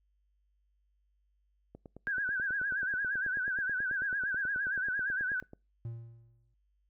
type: click train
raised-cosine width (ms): 2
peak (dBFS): -34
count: 36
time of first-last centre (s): 1.75-5.534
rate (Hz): 9.25
type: tone with vibrato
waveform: sine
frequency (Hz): 1568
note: G6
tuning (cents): 0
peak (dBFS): -30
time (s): 2.07-5.4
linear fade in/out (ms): 0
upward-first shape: sine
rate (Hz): 8.7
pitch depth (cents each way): 100
type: tone with exponential decay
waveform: triangle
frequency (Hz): 115.9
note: A#2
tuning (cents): -10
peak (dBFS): -33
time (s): 5.85-6.54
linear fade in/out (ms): 0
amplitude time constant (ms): 150
effects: noise-tail reverb RT60 0.3 s tail -26 dB re dry + added 50 Hz sine -70 dBFS peak until 6.89 s